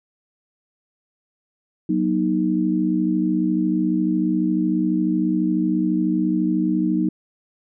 sine chord, D# minor, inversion first, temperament equal with one note detuned, 185 / 239.1 / 311.1 Hz, F#3 / A#3 / D#4, 0 / +44 / 0 cents, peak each -22 / -24 / -20 dBFS, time 1.89-7.09 s, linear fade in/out 5 ms, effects none

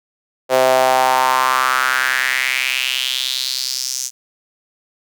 sawtooth tone with high-pass filter sweep, 129.7 Hz, C3, 15 cents flat, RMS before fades -17 dBFS, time 0.49-4.11 s, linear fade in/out 50 ms, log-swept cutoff 550 to 6400 Hz, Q 4.1, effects none

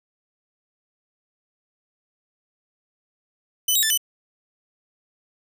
10% pulse tone with pitch steps, 3008 / 3808 / 1761 / 2992 Hz, F#7 / A#7 / A6 / F#7, +28 / +36 / +1 / +19 cents, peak -10 dBFS, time 3.68-3.976 s, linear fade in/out 5 ms, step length 74 ms, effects none

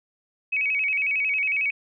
sine tone with vibrato, 2400 Hz, D7, 37 cents sharp, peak -21 dBFS, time 0.52-1.71 s, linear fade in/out 10 ms, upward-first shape square, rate 11 Hz, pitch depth 110 cents each way, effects none

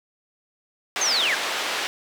white band-pass noise, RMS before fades -27 dBFS, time 0.96-1.87 s, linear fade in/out 0 ms, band 410 to 3500 Hz, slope 12 dB/octave
sine linear sweep, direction down, 6520 to 1480 Hz, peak -20 dBFS, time 1.01-1.35 s, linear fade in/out 5 ms
effects none

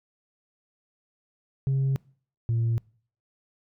sine tone pair in turn, 135.1 / 115.27 Hz, C#3 / A#2, -44 / -19 cents, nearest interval minor third, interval 275 cents, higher first, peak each -19 / -20 dBFS, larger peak first, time 1.67-1.96 / 2.49-2.78 s, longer neither, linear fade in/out 0 ms, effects noise-tail reverb RT60 0.5 s tail -26 dB re dry + tanh soft clip ceiling -20 dBFS

